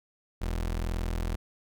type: tone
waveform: 30% pulse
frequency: 41.74 Hz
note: E1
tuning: 22 cents sharp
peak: -26 dBFS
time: 0.41-1.36 s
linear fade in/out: 10 ms
effects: none